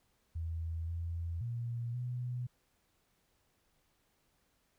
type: tone with pitch steps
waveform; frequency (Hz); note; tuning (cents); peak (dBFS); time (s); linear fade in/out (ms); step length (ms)
sine; 82.1 / 84.3 / 118.1 / 123.5; E2 / E2 / A#2 / B2; -6 / +39 / +23 / 0; -35; 0.35-2.47; 10; 530
effects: pink hiss -75 dBFS RMS until 4.78 s